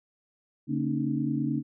sine tone cluster, 142.8 / 228.6 / 273.7 / 303.3 Hz, D3 / A#3 / C#4 / D#4, -48 / -34 / -22 / -44 cents, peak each -31 dBFS, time 0.67-1.63 s, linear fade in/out 50 ms, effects none

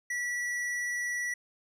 sine tone with hard clipping, 1947 Hz, B6, 25 cents flat, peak -32 dBFS, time 0.1-1.34 s, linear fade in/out 5 ms, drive 10 dB, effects none

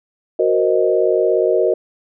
sine chord, C half-diminished seventh, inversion second, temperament equal, 370 / 466.2 / 523.3 / 622.3 Hz, Gb4 / Bb4 / C5 / Eb5, 0 / 0 / 0 / 0 cents, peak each -17 / -17 / -21 / -18 dBFS, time 0.39-1.74 s, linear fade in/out 5 ms, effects none

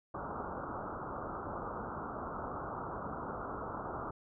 white low-pass noise, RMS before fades -41 dBFS, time 0.14-4.11 s, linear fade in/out 5 ms, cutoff 1400 Hz, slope 96 dB/octave, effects none

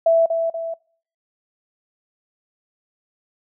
sine tone with echo, 661 Hz, E5, 5 cents sharp, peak -11 dBFS, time 0.06-0.26 s, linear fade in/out 5 ms, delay 240 ms, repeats 2, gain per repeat -6 dB, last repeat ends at 0.74 s, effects noise-tail reverb RT60 0.5 s tail -25 dB re dry

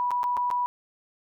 sine tone with dropouts, 980 Hz, B5, 14 cents flat, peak -23 dBFS, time 0-0.66 s, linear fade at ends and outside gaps 0 ms, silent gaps 0.107-0.115 / 0.232-0.24 / 0.368-0.374 / 0.503-0.512 s, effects none

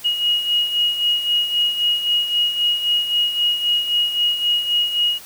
sine beating tone pair, 2887 / 2890.8 Hz, F#7 / F#7, -43 / -41 cents, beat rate 3.8 Hz, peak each -17 / -24 dBFS, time 0.04-5.19 s, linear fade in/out 20 ms, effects white hiss -40 dBFS RMS until 5.25 s

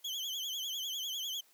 35% pulse tone with vibrato, 3199 Hz, G7, 34 cents sharp, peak -34 dBFS, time 0.04-1.41 s, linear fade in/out 10 ms, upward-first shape triangle, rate 10 Hz, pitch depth 130 cents each way, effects white hiss -66 dBFS RMS until 1.53 s + high-pass 300 Hz 12 dB/octave

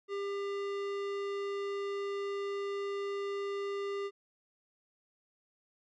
sine tone with tanh clipping, 399.8 Hz, G4, 34 cents sharp, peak -36 dBFS, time 0.08-4.11 s, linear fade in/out 50 ms, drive 18 dB, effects none

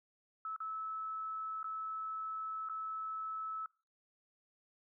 sine tone with dropouts, 1303 Hz, E6, 20 cents flat, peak -38 dBFS, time 0.45-3.66 s, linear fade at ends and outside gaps 2 ms, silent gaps 0.563-0.603 / 1.63-1.642 / 2.688-2.696 s, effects noise-tail reverb RT60 0.4 s tail -24 dB re dry

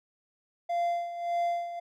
triangle tone with tremolo, 691 Hz, F5, 19 cents flat, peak -23 dBFS, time 0.69-1.8 s, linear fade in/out 10 ms, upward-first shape sine, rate 1.7 Hz, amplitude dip 70%, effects none

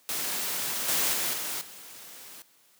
white noise with level steps, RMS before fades -31 / -26 / -29 / -33 / -46 dBFS, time 0.09-2.42 s, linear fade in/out 0 ms, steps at 0.88 / 1.13 / 1.33 / 1.61 s, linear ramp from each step 5 ms, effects white hiss -62 dBFS RMS until 2.79 s + high-pass 150 Hz 12 dB/octave

